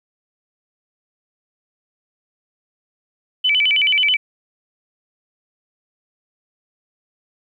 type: tone with vibrato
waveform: sine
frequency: 2637 Hz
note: E7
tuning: in tune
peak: -13 dBFS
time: 3.44-4.17 s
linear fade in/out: 10 ms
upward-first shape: square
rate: 9.3 Hz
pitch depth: 230 cents each way
effects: 9-bit